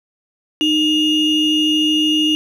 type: ring-modulated tone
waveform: triangle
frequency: 1577 Hz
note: G6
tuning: 10 cents sharp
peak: -8 dBFS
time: 0.61-2.35 s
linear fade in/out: 0 ms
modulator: 1270 Hz
effects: none